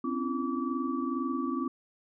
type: tone cluster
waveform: sine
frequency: 257.6 / 279.7 / 334.6 / 1151 Hz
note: C4 / C#4 / E4 / D6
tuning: -27 / +16 / +26 / -35 cents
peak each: -32 / -35 / -35 / -36 dBFS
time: 0.04-1.68 s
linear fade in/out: 5 ms
effects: none